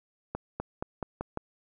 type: accelerating click train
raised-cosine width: 1 ms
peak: -18 dBFS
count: 6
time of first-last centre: 0.35-1.374 s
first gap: 250 ms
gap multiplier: 0.9
effects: none